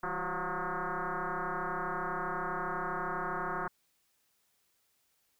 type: tone with frequency modulation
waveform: sine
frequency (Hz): 164.81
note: E3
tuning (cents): 0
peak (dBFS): -32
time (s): 0.03-3.68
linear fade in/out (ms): 5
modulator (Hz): 181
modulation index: 7.9
effects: white hiss -74 dBFS RMS until 5.39 s